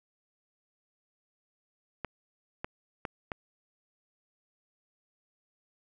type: clicks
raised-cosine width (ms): 0.5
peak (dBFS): -19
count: 4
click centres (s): 2.047 / 2.645 / 3.052 / 3.318
effects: none